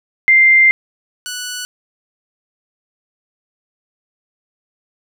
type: tone pair in turn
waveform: sine / 10% pulse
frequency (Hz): 2093 / 1480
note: C7 / F#6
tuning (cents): 0 / 0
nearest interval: tritone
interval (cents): 600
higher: first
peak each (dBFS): -6 / -15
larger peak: first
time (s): 0.28-0.71 / 1.26-1.65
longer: first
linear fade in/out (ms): 0
effects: none